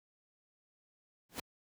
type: noise with exponential growth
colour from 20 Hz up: pink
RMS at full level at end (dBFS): -33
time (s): 1.29-1.4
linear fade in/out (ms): 5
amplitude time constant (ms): 23
effects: high-pass 80 Hz 12 dB/octave